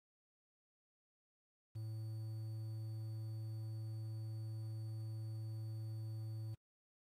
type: tone with quantisation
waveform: triangle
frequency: 110 Hz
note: A2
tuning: in tune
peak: -40 dBFS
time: 1.75-6.55 s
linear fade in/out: 10 ms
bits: 11
effects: AAC 48 kbps